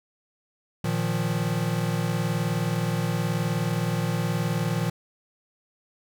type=chord; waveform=square; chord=Bb suspended fourth; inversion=none; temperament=equal; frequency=116.54 / 155.56 / 174.61 Hz; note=Bb2 / Eb3 / F3; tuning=0 / 0 / 0 cents; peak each=-29 dBFS; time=0.84-4.9 s; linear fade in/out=5 ms; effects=none